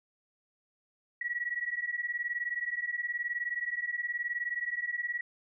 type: beating tone pair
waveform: sine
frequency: 1914 / 1933 Hz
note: A#6 / B6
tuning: +45 / -38 cents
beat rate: 19 Hz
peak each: -35 / -34 dBFS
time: 1.21-5.21 s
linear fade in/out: 5 ms
effects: none